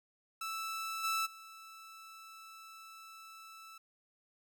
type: tone with level steps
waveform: sawtooth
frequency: 1318.5 Hz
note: E6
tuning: in tune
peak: -34 / -28 / -47 dBFS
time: 0.41-3.78 s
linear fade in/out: 5 ms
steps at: 1.03 / 1.25 s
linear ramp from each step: 20 ms
effects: none